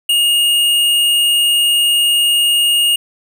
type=tone; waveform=square; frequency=2850 Hz; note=F7; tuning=34 cents sharp; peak=-11 dBFS; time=0.09-2.96 s; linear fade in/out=5 ms; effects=none